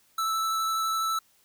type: tone with vibrato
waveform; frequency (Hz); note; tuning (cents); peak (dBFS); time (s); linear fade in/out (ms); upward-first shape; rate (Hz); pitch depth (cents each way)
square; 1317; E6; -2; -26; 0.18-1.19; 5; sine; 12; 9
effects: white hiss -64 dBFS RMS until 1.44 s